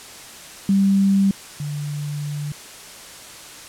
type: tone pair in turn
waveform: sine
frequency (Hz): 196 / 146.83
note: G3 / D3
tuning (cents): 0 / 0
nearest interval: perfect fourth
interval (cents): 500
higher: first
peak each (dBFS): -13 / -24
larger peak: first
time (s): 0.69-1.31 / 1.6-2.52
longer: second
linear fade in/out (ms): 2
effects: white hiss -39 dBFS RMS until 3.68 s + low-pass 10000 Hz 12 dB/octave